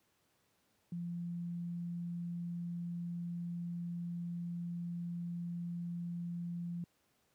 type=tone; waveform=sine; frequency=172.5 Hz; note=F3; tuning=21 cents flat; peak=-37 dBFS; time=0.92-6.84 s; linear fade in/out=2 ms; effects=pink hiss -75 dBFS RMS until 7.34 s + high-pass 100 Hz 12 dB/octave